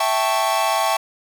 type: chord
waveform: 45% pulse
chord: A dominant seventh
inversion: second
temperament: equal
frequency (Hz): 659.3 / 784 / 880 / 1108.7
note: E5 / G5 / A5 / C#6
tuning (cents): 0 / 0 / 0 / 0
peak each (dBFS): -23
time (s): 0-0.97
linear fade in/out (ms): 5
effects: none

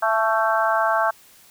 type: harmonic tone with a mistuned harmonic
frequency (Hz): 222.6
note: A3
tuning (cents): +20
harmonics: 3 / 4 / 5 / 6 / 7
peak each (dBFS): -22 / -23 / -24 / -25 / -25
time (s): 0.02-1.11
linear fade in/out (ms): 10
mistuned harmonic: 4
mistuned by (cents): -28
effects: white hiss -51 dBFS RMS until 1.5 s

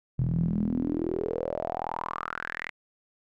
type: tone with band-pass filter sweep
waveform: sawtooth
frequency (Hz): 41.2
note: E1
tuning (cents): 0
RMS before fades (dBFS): -30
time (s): 0.18-2.7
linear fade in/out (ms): 10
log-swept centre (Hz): 130 to 2100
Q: 6.9
effects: none

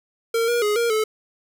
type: tone with pitch steps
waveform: square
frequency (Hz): 458.8 / 476.1 / 417.8 / 469.1 / 433.7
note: A#4 / A#4 / G#4 / A#4 / A4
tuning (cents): -28 / +37 / +10 / +11 / -25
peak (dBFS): -19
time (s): 0.34-1.04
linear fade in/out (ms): 5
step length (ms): 140
effects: none

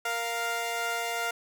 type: tone pair together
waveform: 15% pulse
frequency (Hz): 466.5 / 698.5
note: A#4 / F5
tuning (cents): +1 / 0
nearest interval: perfect fifth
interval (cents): 699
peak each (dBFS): -28 / -24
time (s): 0.05-1.31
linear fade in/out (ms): 5
effects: none

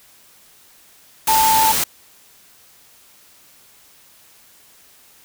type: tone in noise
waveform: sine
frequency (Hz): 885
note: A5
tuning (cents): +10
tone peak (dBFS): -13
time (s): 1.28-1.72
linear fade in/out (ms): 5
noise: white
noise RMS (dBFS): -19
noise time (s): 1.27-1.84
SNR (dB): +3
effects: white hiss -50 dBFS RMS until 5.24 s

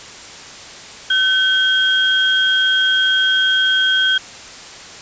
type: tone pair together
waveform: sine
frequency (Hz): 1527 / 3245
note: G6 / G#7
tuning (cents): -46 / -41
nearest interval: octave + minor second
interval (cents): 1305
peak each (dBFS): -15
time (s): 1.1-4.18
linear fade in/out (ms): 5
effects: white hiss -35 dBFS RMS until 5.01 s + resampled to 16000 Hz

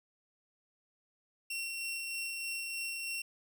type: tone with tremolo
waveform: sawtooth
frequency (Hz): 2727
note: F7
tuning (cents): -42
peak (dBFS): -32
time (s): 1.5-3.22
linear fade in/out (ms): 5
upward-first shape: sine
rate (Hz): 3.2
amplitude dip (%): 25
effects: none

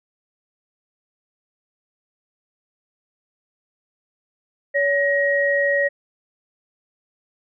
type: tone pair together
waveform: sine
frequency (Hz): 565.8 / 1890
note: C#5 / A#6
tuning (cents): +35 / +23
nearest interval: octave + major sixth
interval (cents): 2088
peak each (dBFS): -19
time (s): 4.74-5.89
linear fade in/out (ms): 20
effects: none

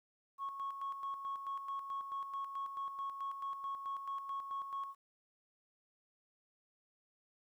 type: tone with tremolo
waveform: sine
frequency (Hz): 1100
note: C#6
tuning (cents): -14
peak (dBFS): -36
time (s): 0.38-4.95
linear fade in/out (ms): 50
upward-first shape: square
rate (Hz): 4.6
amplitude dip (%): 55
effects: tanh soft clip ceiling -34 dBFS + 12-bit

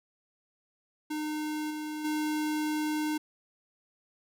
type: tone with level steps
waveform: square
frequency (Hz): 305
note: D#4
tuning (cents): -34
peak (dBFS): -32 / -35 / -29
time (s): 1.1-3.18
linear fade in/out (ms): 10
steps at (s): 1.7 / 2.04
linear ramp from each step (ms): 10
effects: none

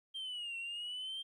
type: linear two-way sweep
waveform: sine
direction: down then up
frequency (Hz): 3183 to 2711 to 3183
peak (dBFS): -37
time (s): 0.14-1.23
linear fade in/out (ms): 20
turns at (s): 0.57
effects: tanh soft clip ceiling -38 dBFS + 13-bit

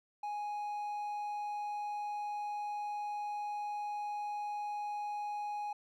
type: tone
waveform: triangle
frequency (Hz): 830.6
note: G#5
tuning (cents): 0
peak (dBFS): -34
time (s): 0.23-5.73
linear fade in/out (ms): 5
effects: none

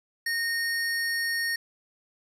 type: tone pair together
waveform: square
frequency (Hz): 1848 / 4405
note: A#6 / C#8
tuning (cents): -16 / -12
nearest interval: octave + minor third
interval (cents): 1504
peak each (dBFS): -27 / -36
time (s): 0.26-1.56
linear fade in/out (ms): 5
effects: resampled to 32000 Hz + 10-bit

